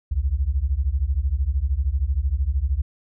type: beating tone pair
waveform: sine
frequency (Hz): 61.74 / 74.74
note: B1 / D2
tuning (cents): 0 / +31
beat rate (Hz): 13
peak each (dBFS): -22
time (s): 0.11-2.82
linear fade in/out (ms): 10
effects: none